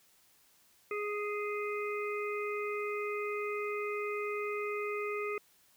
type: harmonic tone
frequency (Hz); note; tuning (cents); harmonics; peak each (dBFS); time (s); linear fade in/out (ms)
415.3; G#4; 0; 1 / 3 / 5 / 6; -35 / -40 / -42 / -43; 0.91-5.38; 2
effects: white hiss -66 dBFS RMS until 5.76 s